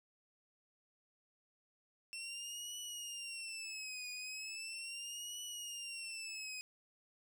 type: tone with vibrato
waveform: 20% pulse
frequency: 2698 Hz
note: E7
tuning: 40 cents sharp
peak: -38 dBFS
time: 2.13-6.61 s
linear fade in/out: 0 ms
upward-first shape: triangle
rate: 0.38 Hz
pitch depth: 160 cents each way
effects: none